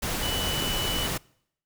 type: tone in noise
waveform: sine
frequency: 2971 Hz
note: F#7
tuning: 6 cents sharp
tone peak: -30 dBFS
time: 0.22-1.07 s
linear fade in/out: 10 ms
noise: pink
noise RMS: -29 dBFS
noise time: 0.02-1.18 s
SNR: -4 dB
effects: noise-tail reverb RT60 0.7 s tail -25 dB re dry